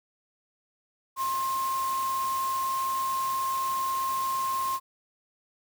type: tone in noise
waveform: sine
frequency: 1062 Hz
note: C6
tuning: 25 cents sharp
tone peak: -26 dBFS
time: 1.16-4.8 s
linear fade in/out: 50 ms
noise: white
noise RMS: -39 dBFS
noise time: 1.16-4.8 s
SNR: +10 dB
effects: none